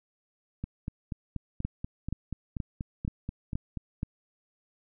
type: two click trains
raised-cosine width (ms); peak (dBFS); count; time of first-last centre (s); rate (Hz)
5; -21 / -18; 14 / 6; 0.64-3.773 / 1.65-4.031; 4.15 / 2.1
effects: none